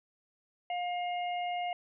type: harmonic tone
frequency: 710 Hz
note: F5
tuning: 28 cents sharp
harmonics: 1 / 3 / 4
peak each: -32 / -42 / -44 dBFS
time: 0.7-1.73 s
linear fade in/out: 2 ms
effects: none